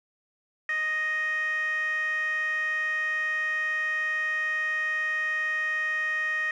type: tone with band-pass filter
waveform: 15% pulse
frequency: 622.3 Hz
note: D#5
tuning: in tune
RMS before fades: -28 dBFS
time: 0.69-6.51 s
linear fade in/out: 2 ms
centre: 1900 Hz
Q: 5.9
effects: none